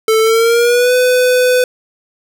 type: tone with pitch glide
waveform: square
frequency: 441.4 to 501.2 Hz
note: A4 to B4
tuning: +5 to +25 cents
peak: -9 dBFS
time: 0.08-1.64 s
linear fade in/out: 2 ms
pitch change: +220 cents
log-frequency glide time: 0.21-0.94 s
effects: none